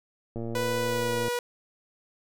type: click train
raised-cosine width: 2 ms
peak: -22 dBFS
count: 107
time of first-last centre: 0.36-1.282 s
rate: 115 Hz
type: tone with pitch glide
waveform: sawtooth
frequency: 493.9 to 485.1 Hz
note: B4 to B4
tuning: 0 to -31 cents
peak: -23 dBFS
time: 0.55-1.39 s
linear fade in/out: 2 ms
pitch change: -31 cents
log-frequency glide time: 0.82-1.17 s
effects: none